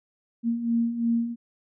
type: beating tone pair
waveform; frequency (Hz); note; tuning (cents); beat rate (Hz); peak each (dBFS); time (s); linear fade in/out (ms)
sine; 230.5 / 233.4; A#3 / A#3; -19 / +2; 2.9; -29 / -23; 0.43-1.36; 50
effects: none